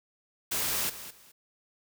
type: noise with echo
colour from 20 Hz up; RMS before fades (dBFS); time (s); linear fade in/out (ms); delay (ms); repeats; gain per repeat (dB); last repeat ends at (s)
white; -30; 0.51-0.9; 10; 210; 2; -13; 1.32
effects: none